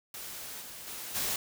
white noise with level steps, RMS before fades -42 / -45 / -41 / -32 dBFS, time 0.14-1.36 s, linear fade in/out 2 ms, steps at 0.6 / 0.86 / 1.14 s, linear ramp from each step 20 ms, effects none

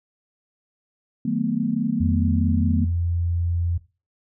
sine chord, B dominant seventh, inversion first, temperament just, 154.34 / 185.21 / 222.2 / 246.9 Hz, D#3 / F#3 / A3 / B3, -14 / +2 / +17 / 0 cents, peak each -29 / -27 / -24 / -25 dBFS, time 1.25-2.85 s, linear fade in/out 5 ms
sine tone, 85.8 Hz, F2, 30 cents flat, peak -20 dBFS, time 2-3.78 s, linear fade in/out 10 ms
effects noise-tail reverb RT60 0.3 s tail -17 dB re dry

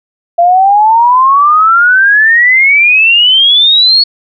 sine exponential sweep, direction up, 679 to 4411 Hz, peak -3 dBFS, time 0.38-4.04 s, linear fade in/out 10 ms, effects none

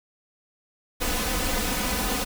pink noise with comb filter, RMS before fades -26 dBFS, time 1-2.25 s, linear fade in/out 20 ms, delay 4 ms, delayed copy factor +0.75, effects none

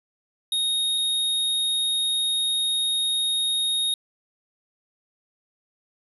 square tone pair in turn, 3729 / 3729 Hz, A#7 / A#7, 0 / 0 cents, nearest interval unison, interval 0 cents, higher neither, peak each -22 dBFS, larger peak neither, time 0.52-0.98 / 0.98-3.94 s, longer second, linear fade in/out 2 ms, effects resampled to 32000 Hz

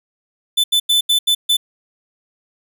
45% pulse tone bursts at uneven times, 3512 Hz, A7, 4 cents flat, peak -12 dBFS, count 6, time 0.57-0.64 / 0.72-0.8 / 0.89-1.01 / 1.09-1.19 / 1.27-1.35 / 1.49-1.57 s, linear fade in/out 10 ms, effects none

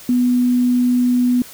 sine tone, 246.9 Hz, B3, in tune, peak -12 dBFS, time 0.09-1.42 s, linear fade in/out 2 ms, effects white hiss -39 dBFS RMS until 1.53 s

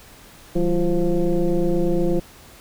sine tone with frequency modulation, 164.81 Hz, E3, in tune, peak -16 dBFS, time 0.55-2.2 s, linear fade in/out 10 ms, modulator 179 Hz, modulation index 1.8, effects pink hiss -46 dBFS RMS until 2.6 s

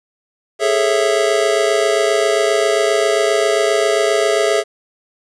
square chord, A major seventh, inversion third, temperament just, 412.5 / 440 / 550 / 660 Hz, G#4 / A4 / C#5 / E5, -12 / 0 / -14 / +2 cents, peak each -18 / -21 / -22 / -18 dBFS, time 0.59-4.64 s, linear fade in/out 50 ms, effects resampled to 22050 Hz + 8-bit

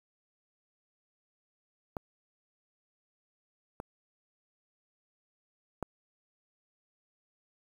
clicks, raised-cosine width 1 ms, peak -21 / -24 / -19 dBFS, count 3, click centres 1.968 / 3.801 / 5.827 s, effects 8-bit

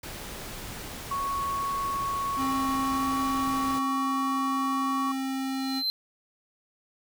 pink noise, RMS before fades -39 dBFS, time 0.03-3.79 s, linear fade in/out 5 ms
sine tone with pitch glide, 1108.7 to 1122.2 Hz, C#6 to C#6, 0 to +21 cents, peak -27 dBFS, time 1.11-5.12 s, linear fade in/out 5 ms, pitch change +21 cents, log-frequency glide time 2.93-3.05 s
square tone, 266.3 Hz, C4, 31 cents sharp, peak -29 dBFS, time 2.36-5.83 s, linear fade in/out 50 ms
triangle tone with exponential growth, 4100 Hz, C8, 36 cents flat, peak -22 dBFS, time 5.25-5.9 s, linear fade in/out 0 ms, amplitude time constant 140 ms
effects none

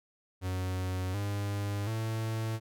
45% pulse tone with pitch steps, 92.5 / 101.46 / 111.28 Hz, F#2 / G#2 / A2, 0 / -40 / +20 cents, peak -31 dBFS, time 0.41-2.6 s, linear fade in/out 50 ms, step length 730 ms, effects none

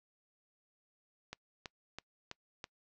click train, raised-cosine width 0.2 ms, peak -25 dBFS, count 5, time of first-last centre 1.33-2.641 s, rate 3.05 Hz, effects noise-tail reverb RT60 0.1 s tail -25 dB re dry + low-pass 7000 Hz 12 dB/octave

